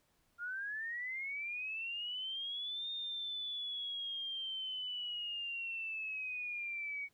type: linear two-way sweep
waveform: sine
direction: up then down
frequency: 1391 to 3661 to 2240 Hz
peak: -38 dBFS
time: 0.38-7.09 s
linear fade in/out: 50 ms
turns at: 2.9 s
effects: pink hiss -75 dBFS RMS until 7.13 s